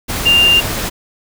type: tone in noise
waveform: sine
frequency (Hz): 2794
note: F7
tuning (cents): 0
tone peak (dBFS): -7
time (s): 0.25-0.61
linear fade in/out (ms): 20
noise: pink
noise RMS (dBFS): -20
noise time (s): 0.08-0.9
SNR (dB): +10
effects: none